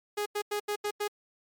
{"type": "tone bursts at uneven times", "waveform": "sawtooth", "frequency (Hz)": 414.6, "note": "G#4", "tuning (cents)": -3, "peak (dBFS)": -25, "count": 6, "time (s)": [[0.17, 0.26], [0.35, 0.42], [0.51, 0.6], [0.68, 0.76], [0.84, 0.91], [1, 1.08]], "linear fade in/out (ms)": 10, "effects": ["MP3 96 kbps"]}